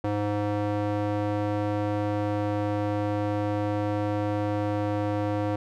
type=tone with band-pass filter; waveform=square; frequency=103.83 Hz; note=G#2; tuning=in tune; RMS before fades=-27 dBFS; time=0.04-5.56 s; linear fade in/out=5 ms; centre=510 Hz; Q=0.9; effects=none